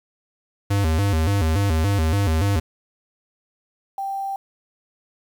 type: tone with vibrato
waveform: square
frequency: 89.3 Hz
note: F2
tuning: 39 cents sharp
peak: -18 dBFS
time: 0.7-2.6 s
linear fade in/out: 10 ms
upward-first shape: square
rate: 3.5 Hz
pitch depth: 200 cents each way
type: tone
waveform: sine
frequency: 784 Hz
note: G5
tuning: in tune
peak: -24 dBFS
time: 3.98-4.36 s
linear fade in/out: 2 ms
effects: 8-bit